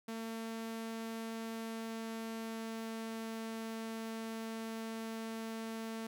sawtooth tone with pitch glide, 225.6 to 224.3 Hz, A3 to A3, +44 to +34 cents, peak -36 dBFS, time 0.08-6.07 s, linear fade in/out 5 ms, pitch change -10 cents, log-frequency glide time 1.39-3.45 s, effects none

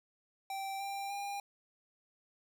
square tone with pitch steps, 780 / 791.8 / 803.8 Hz, G5 / G5 / G5, -9 / +17 / +43 cents, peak -38 dBFS, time 0.5-1.4 s, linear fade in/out 2 ms, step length 300 ms, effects none

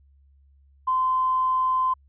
triangle tone with tanh clipping, 1032 Hz, C6, 24 cents flat, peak -19 dBFS, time 0.87-1.94 s, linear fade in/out 10 ms, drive 2 dB, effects added 69 Hz sine -54 dBFS peak until 2.08 s + resampled to 8000 Hz

